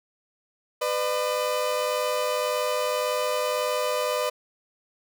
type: tone pair together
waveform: 30% pulse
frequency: 501.2 / 603 Hz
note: B4 / D5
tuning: +25 / +46 cents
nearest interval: minor third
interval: 321 cents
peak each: -24 dBFS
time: 0.81-4.3 s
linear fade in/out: 10 ms
effects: none